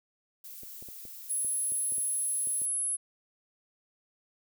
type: noise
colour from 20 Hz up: violet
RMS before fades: -45 dBFS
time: 0.44-2.66 s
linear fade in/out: 5 ms
type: clicks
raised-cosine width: 2 ms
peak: -37 dBFS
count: 10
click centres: 0.634 / 0.825 / 0.887 / 1.053 / 1.448 / 1.721 / 1.922 / 1.982 / 2.472 / 2.618 s
type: tone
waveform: sine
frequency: 10660 Hz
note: E9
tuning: 18 cents sharp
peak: -28 dBFS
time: 1.29-2.97 s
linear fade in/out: 20 ms
effects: none